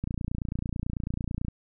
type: click train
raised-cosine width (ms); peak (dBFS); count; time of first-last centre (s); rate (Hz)
5; -18; 43; 0.04-1.483; 29.1
effects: none